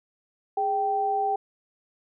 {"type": "tone pair together", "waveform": "sine", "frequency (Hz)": [413.9, 780], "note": ["G#4", "G5"], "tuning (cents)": [-6, -9], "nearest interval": "major seventh", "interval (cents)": 1097, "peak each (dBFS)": [-30, -23], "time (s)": [0.57, 1.36], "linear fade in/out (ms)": 5, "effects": []}